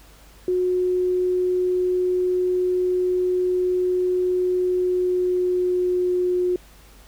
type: tone with pitch glide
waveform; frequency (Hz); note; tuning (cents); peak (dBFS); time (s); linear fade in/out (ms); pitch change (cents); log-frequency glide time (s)
sine; 363.9 to 360.1; F#4 to F#4; -29 to -47; -18; 0.48-6.56; 2; -18; 4.6-6.34
effects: added 50 Hz sine -48 dBFS peak until 7.07 s + pink hiss -51 dBFS RMS until 7.07 s